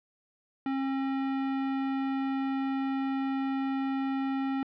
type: tone with hard clipping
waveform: sine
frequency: 269.5 Hz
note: C#4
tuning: 49 cents flat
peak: -30 dBFS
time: 0.66-4.63 s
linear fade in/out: 2 ms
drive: 18 dB
effects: low-pass 3000 Hz 12 dB/octave